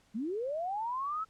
sine linear sweep, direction up, 196.6 to 1324 Hz, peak -32 dBFS, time 0.14-1.25 s, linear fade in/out 20 ms, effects pink hiss -67 dBFS RMS until 1.29 s + low-pass 9000 Hz 12 dB/octave

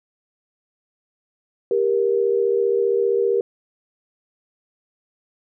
sine tone pair together, 396 / 471.2 Hz, G4 / A#4, +18 / +19 cents, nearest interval minor third, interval 301 cents, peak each -19 dBFS, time 1.71-3.41 s, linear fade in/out 2 ms, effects none

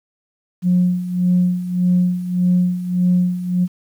sine tone with tremolo, 179.6 Hz, F3, 49 cents sharp, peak -10 dBFS, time 0.62-3.68 s, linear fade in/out 50 ms, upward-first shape sine, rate 1.7 Hz, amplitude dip 75%, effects tanh soft clip ceiling -7 dBFS + 8-bit

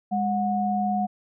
sine tone pair together, 204.8 / 730 Hz, G#3 / F#5, -24 / -24 cents, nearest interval octave + minor seventh, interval 2200 cents, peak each -25 / -24 dBFS, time 0.11-1.07 s, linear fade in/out 20 ms, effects none

